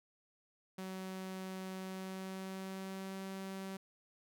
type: tone with pitch glide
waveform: sawtooth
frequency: 188.3 to 192.15 Hz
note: F#3 to G3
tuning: +31 to -34 cents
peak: -38 dBFS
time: 0.78-3.77 s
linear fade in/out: 5 ms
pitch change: +35 cents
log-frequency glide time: 1.79-3.2 s
effects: none